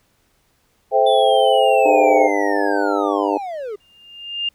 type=chord; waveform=sine; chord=A minor seventh; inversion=none; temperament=equal with one note detuned; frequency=432.9 / 523.3 / 659.3 / 784 Hz; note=A4 / C5 / E5 / G5; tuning=-28 / 0 / 0 / 0 cents; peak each=-19 / -16 / -18 / -16 dBFS; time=0.91-2.3 s; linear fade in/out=50 ms
type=linear sweep; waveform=triangle; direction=down; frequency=3520 to 392 Hz; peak=-23 dBFS; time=1.06-3.76 s; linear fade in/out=10 ms
type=harmonic tone; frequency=100.7 Hz; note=G2; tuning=47 cents sharp; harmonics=3 / 4 / 5 / 6 / 7 / 8 / 9; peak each=-22 / -23 / -24 / -25 / -25 / -26 / -27 dBFS; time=1.85-3.38 s; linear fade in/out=10 ms
type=tone with exponential growth; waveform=sine; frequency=2808 Hz; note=F7; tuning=9 cents sharp; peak=-17 dBFS; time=3.8-4.49 s; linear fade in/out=5 ms; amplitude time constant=150 ms
effects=pink hiss -62 dBFS RMS until 4.54 s